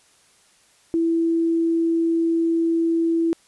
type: tone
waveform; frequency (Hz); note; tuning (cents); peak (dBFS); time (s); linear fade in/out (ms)
sine; 331.3; E4; +9; -17; 0.94-3.33; 0
effects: white hiss -57 dBFS RMS until 3.47 s + resampled to 24000 Hz